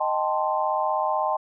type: chord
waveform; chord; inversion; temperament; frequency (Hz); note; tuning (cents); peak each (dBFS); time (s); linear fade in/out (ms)
sine; A half-diminished seventh; second; equal; 622.3 / 784 / 880 / 1046.5; Eb5 / G5 / A5 / C6; 0 / 0 / 0 / 0; -27; 0-1.37; 10
effects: none